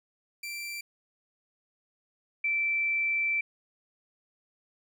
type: tone pair in turn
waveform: sawtooth / sine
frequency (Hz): 2349 / 2333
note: D7 / D7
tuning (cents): 0 / -12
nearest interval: unison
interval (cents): 12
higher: first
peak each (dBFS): -32 / -25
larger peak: second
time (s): 0.43-0.81 / 2.44-3.41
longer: second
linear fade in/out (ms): 5
effects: none